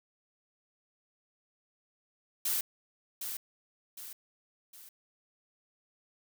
blue noise with echo, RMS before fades -31 dBFS, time 2.45-2.61 s, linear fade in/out 5 ms, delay 760 ms, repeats 3, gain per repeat -7 dB, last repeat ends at 4.89 s, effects none

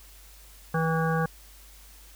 harmonic tone with a mistuned harmonic, 162.4 Hz, E3, 26 cents flat, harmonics 1 / 3 / 5 / 7 / 9 / 10, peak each -25 / -30 / -32 / -33 / -35 / -35 dBFS, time 0.74-1.26 s, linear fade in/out 5 ms, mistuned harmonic 5, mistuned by -15 cents, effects added 50 Hz sine -50 dBFS peak until 2.15 s + white hiss -53 dBFS RMS until 2.15 s

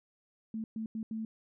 sine tone bursts at uneven times, 221.2 Hz, A3, 9 cents sharp, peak -34 dBFS, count 4, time 0.54-0.64 / 0.76-0.86 / 0.95-1.03 / 1.11-1.25 s, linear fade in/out 2 ms, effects none

